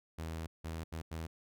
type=tone bursts at uneven times; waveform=sawtooth; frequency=81 Hz; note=E2; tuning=30 cents flat; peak=-35 dBFS; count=4; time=0.18-0.47 / 0.64-0.84 / 0.92-1.02 / 1.11-1.27 s; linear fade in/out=10 ms; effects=none